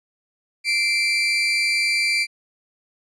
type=tone pair together; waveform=30% pulse; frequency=2093 / 2343 Hz; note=C7 / D7; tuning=0 / -5 cents; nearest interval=major second; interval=195 cents; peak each=-25 / -16 dBFS; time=0.64-2.27 s; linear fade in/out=50 ms; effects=resampled to 22050 Hz